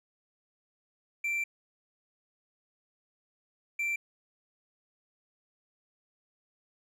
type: tone pair in turn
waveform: triangle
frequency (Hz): 2349 / 2349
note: D7 / D7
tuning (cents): 0 / 0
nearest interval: unison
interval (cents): 0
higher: neither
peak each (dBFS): -27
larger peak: neither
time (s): 1.24-1.44 / 3.79-3.96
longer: first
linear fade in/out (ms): 5
effects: none